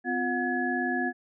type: tone cluster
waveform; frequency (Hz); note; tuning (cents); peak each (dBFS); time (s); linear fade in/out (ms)
sine; 253.3 / 350.7 / 727 / 1696; B3 / F4 / F#5 / G#6; +44 / +7 / -31 / +36; -30 / -33 / -32 / -30; 0.04-1.13; 50
effects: none